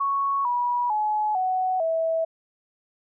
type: tone with pitch steps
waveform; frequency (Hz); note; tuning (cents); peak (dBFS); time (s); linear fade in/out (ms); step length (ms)
sine; 1108.7 / 970.8 / 850 / 744.3 / 651.7; C#6 / B5 / G#5 / F#5 / E5; 0 / -30 / +40 / +10 / -20; -21; 0-2.25; 10; 450
effects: none